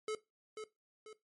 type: tone with echo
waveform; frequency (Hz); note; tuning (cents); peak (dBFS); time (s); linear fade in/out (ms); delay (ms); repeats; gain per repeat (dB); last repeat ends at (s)
square; 432.1; A4; -31; -36; 0.08-0.15; 2; 490; 2; -7; 1.13
effects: noise-tail reverb RT60 0.2 s tail -17 dB re dry + MP3 48 kbps